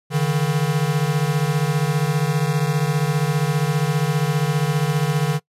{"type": "beating tone pair", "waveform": "square", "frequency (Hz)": [142.6, 157.6], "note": ["C#3", "D#3"], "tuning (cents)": [49, 23], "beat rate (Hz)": 15, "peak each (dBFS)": -21, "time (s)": [0.1, 5.4], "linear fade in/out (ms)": 50, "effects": ["noise-tail reverb RT60 0.1 s tail -23 dB re dry", "resampled to 32000 Hz"]}